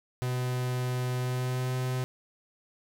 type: tone with pitch glide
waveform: 45% pulse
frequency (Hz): 125.8 to 127.85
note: B2 to C3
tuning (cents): +32 to -40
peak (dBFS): -28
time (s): 0.22-2.04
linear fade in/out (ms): 0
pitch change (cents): +28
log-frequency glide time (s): 1.19-1.72
effects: none